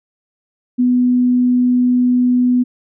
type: tone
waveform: sine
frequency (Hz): 248.1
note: B3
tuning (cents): +8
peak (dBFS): -10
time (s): 0.78-2.64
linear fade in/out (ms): 20
effects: none